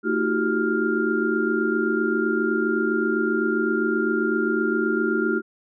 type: tone cluster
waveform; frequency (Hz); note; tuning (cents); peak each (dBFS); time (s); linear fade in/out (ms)
sine; 225 / 316.7 / 361 / 388.7 / 1402; A3 / D#4 / F#4 / G4 / F6; +39 / +31 / -43 / -15 / +6; -26; 0.03-5.42; 50
effects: none